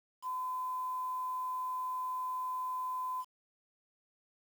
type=tone with quantisation; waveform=sine; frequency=1016 Hz; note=B5; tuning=49 cents sharp; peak=-34 dBFS; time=0.22-3.25 s; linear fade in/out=50 ms; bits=9; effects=none